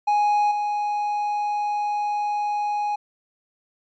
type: tone with level steps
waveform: triangle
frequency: 830.6 Hz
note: G#5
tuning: in tune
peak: -15 / -20 dBFS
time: 0.07-2.96 s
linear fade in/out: 10 ms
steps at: 0.51 s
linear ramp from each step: 5 ms
effects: resampled to 16000 Hz